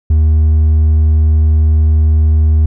sine tone with hard clipping, 77.78 Hz, D#2, in tune, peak -7 dBFS, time 0.1-2.66 s, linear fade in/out 5 ms, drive 2 dB, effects none

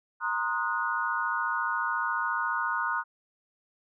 sine chord, C half-diminished seventh, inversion third, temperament equal with one note detuned, 932.3 / 1046.5 / 1244.5 / 1459.6 Hz, Bb5 / C6 / Eb6 / Gb6, 0 / 0 / 0 / -24 cents, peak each -33 / -34 / -32 / -30 dBFS, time 0.2-3.04 s, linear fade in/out 50 ms, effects none

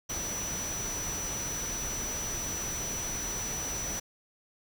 sine tone in noise, 5920 Hz, F#8, in tune, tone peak -34 dBFS, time 0.09-4 s, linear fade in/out 10 ms, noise pink, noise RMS -38 dBFS, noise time 0.09-4 s, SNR +1 dB, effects none

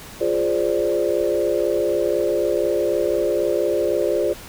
sine chord, D half-diminished seventh, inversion first, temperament equal, 349.2 / 415.3 / 523.3 / 587.3 Hz, F4 / Ab4 / C5 / D5, 0 / 0 / 0 / 0 cents, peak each -23 dBFS, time 0.2-4.34 s, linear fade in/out 20 ms, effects pink hiss -39 dBFS RMS until 4.48 s

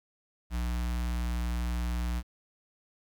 square tone with notch filter, 59.6 Hz, A#1, 39 cents sharp, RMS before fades -31 dBFS, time 0.5-2.23 s, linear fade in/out 50 ms, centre 460 Hz, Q 1.1, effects 11-bit

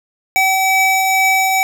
square tone pair together, 763.6 / 2293 Hz, G5 / D7, -46 / -42 cents, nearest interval octave + perfect fifth, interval 1904 cents, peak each -15 dBFS, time 0.36-1.63 s, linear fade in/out 0 ms, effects none

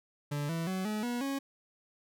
40% pulse tone with pitch steps, 145.5 / 165.22 / 187.6 / 213 / 241.9 / 274.7 Hz, D3 / E3 / F#3 / G#3 / B3 / C#4, -16 / +4 / +24 / +44 / -36 / -16 cents, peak -31 dBFS, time 0.31-1.39 s, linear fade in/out 10 ms, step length 180 ms, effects none

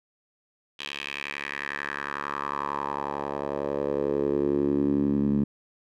10% pulse tone with band-pass filter sweep, 71.1 Hz, C#2, 45 cents sharp, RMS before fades -28 dBFS, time 0.79-5.44 s, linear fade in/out 5 ms, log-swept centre 3100 to 210 Hz, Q 3.2, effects none

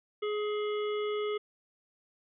harmonic tone, 420.1 Hz, G#4, 20 cents sharp, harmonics 1 / 3 / 5 / 7 / 8, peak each -30 / -40 / -44 / -47 / -48 dBFS, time 0.22-1.38 s, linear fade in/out 10 ms, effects none

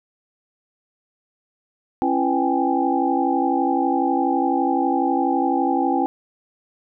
sine tone cluster, 271.5 / 336.5 / 499.9 / 781 / 833 Hz, C#4 / E4 / B4 / G5 / G#5, -36 / +36 / +21 / -7 / +5 cents, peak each -22 / -23 / -30 / -22 / -25 dBFS, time 2.02-6.06 s, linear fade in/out 0 ms, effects none

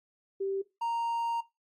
sine / triangle tone pair in turn, 390 / 930 Hz, G4 / A#5, -9 / -4 cents, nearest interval octave + minor third, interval 1505 cents, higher second, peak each -29 / -27 dBFS, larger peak second, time 0.4-0.62 / 0.81-1.41 s, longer second, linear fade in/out 10 ms, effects noise-tail reverb RT60 0.2 s tail -17 dB re dry + Opus 32 kbps

